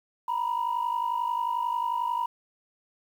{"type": "tone pair together", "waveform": "sine", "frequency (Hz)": [936, 987.2], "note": ["A#5", "B5"], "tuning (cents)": [7, -1], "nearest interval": "minor second", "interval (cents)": 92, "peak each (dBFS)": -27, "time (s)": [0.28, 2.26], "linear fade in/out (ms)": 5, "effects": ["tanh soft clip ceiling -21 dBFS", "9-bit"]}